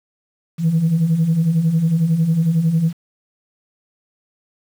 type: beating tone pair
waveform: sine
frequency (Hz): 154.8 / 165.8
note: D#3 / E3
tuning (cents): -9 / +10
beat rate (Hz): 11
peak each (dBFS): -20 / -13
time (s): 0.58-2.93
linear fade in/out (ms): 50
effects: tanh soft clip ceiling -9 dBFS + 7-bit